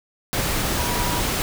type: tone in noise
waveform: sine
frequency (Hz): 967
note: B5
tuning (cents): -37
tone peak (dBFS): -29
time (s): 0.79-1.2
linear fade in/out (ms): 0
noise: pink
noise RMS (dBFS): -23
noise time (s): 0.33-1.42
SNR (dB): -9
effects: none